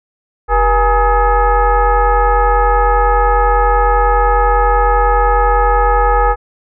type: tone with frequency modulation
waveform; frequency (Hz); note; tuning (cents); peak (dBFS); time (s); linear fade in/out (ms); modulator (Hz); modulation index
sine; 392; G4; 0; -8; 0.48-6.36; 50; 437; 2.2
effects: none